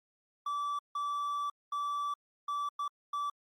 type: tone bursts at uneven times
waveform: triangle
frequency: 1158 Hz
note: D6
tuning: 25 cents flat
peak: -30 dBFS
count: 6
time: 0.46-0.79 / 0.95-1.5 / 1.72-2.14 / 2.48-2.69 / 2.79-2.88 / 3.13-3.3 s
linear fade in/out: 5 ms
effects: Opus 48 kbps